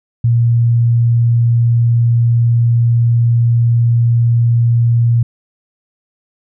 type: tone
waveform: sine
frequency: 117.7 Hz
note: A#2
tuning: 17 cents sharp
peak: -8 dBFS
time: 0.24-5.23 s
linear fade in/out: 5 ms
effects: none